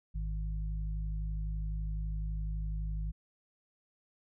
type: harmonic tone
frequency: 51.91 Hz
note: G#1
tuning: in tune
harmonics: 1 / 2 / 3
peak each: -33 / -46 / -42 dBFS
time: 0.14-3.12 s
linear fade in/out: 20 ms
effects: none